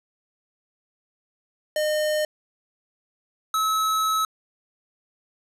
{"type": "tone pair in turn", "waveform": "square", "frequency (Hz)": [610, 1292.5], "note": ["D#5", "E6"], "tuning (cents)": [-34, -34], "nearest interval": "octave + minor second", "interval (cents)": 1300, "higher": "second", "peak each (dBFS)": [-22, -21], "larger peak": "second", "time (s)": [[1.76, 2.25], [3.54, 4.25]], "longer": "second", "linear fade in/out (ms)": 2, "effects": ["resampled to 32000 Hz", "8-bit"]}